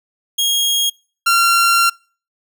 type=tone pair in turn; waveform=sawtooth; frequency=3269 / 1374.4 Hz; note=G#7 / F6; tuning=-28 / -28 cents; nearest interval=octave + minor third; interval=1500 cents; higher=first; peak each=-11 / -7 dBFS; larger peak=second; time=0.38-0.9 / 1.26-1.9 s; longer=second; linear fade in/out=10 ms; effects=noise-tail reverb RT60 0.4 s tail -26 dB re dry